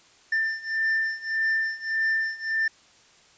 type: beating tone pair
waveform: triangle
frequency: 1785 / 1786.7 Hz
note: A6 / A6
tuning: +24 / +26 cents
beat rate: 1.7 Hz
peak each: -26 / -24 dBFS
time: 0.32-2.68 s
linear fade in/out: 5 ms
effects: white hiss -56 dBFS RMS until 3.37 s + resampled to 16000 Hz

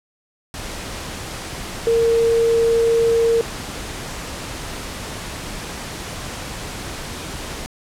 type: tone in noise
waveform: sine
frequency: 460.4 Hz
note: A#4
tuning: 22 cents flat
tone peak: -13 dBFS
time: 1.87-3.41 s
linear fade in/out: 0 ms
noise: pink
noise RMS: -30 dBFS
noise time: 0.54-7.66 s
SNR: +14 dB
effects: low-pass 10000 Hz 12 dB/octave

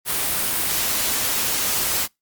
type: noise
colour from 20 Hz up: white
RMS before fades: -22 dBFS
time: 0.05-2.08 s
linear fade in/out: 50 ms
effects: noise-tail reverb RT60 0.2 s tail -26 dB re dry + Opus 32 kbps

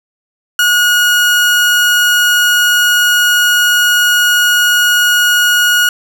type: tone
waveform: 30% pulse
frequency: 1447 Hz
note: F#6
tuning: 39 cents flat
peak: -5 dBFS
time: 0.59-5.89 s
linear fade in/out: 2 ms
effects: none

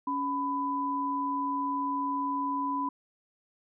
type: tone pair together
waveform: sine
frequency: 279.8 / 998.1 Hz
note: C#4 / B5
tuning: +16 / +18 cents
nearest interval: octave + minor seventh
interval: 2202 cents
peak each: -33 / -29 dBFS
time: 0.07-2.89 s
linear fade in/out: 5 ms
effects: none

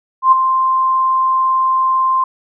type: tone with ADSR envelope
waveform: sine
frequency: 1047 Hz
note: C6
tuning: 1 cent sharp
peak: -3 dBFS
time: 0.22-2.24 s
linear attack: 99 ms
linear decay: 14 ms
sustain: -8 dB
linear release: 4 ms
effects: none

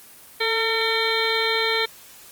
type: harmonic tone with a mistuned harmonic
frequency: 453 Hz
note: A#4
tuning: 50 cents flat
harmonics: 1 / 2 / 3 / 4 / 5 / 7 / 8 / 9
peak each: -25 / -30 / -30 / -28 / -26 / -29 / -29 / -28 dBFS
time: 0.4-1.86 s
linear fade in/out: 10 ms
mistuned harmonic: 1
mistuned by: -29 cents
effects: white hiss -46 dBFS RMS until 2.31 s + Opus 24 kbps

